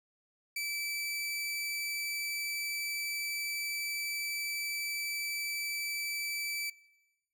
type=tone; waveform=sawtooth; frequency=2316 Hz; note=D7; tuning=25 cents flat; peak=-30 dBFS; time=0.56-6.7 s; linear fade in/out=5 ms; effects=noise-tail reverb RT60 1.0 s tail -21 dB re dry